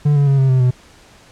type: tone with pitch steps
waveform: triangle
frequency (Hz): 146.83 / 142.32 / 137.95 / 133.71 / 129.61 / 125.63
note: D3 / C#3 / C#3 / C3 / C3 / B2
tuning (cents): 0 / +46 / -8 / +38 / -16 / +30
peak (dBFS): -8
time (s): 0.05-0.71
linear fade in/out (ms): 10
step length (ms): 110
effects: pink hiss -46 dBFS RMS until 1.31 s + low-pass 8000 Hz 12 dB/octave